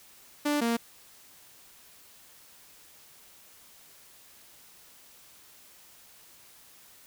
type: tone pair in turn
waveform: sawtooth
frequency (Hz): 293.7 / 232.8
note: D4 / A#3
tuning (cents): 0 / -2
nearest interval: major third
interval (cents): 402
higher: first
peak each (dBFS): -21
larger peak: neither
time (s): 0.45-0.61 / 0.61-0.77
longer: neither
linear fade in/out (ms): 10
effects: white hiss -55 dBFS RMS until 7.06 s